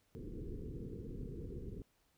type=low-pass noise; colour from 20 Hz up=pink; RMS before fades=-45 dBFS; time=0.15-1.82 s; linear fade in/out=0 ms; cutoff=480 Hz; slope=96 dB/octave; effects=pink hiss -75 dBFS RMS until 2.17 s